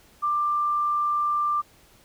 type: tone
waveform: sine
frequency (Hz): 1185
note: D6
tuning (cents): +15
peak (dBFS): -21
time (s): 0.22-1.62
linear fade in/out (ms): 20
effects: pink hiss -56 dBFS RMS until 2.04 s